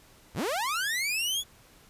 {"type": "linear sweep", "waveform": "sawtooth", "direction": "up", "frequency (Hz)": [37.65, 3450], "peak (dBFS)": -24, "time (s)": [0.34, 1.44], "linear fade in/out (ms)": 50, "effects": ["pink hiss -57 dBFS RMS until 1.89 s", "resampled to 32000 Hz"]}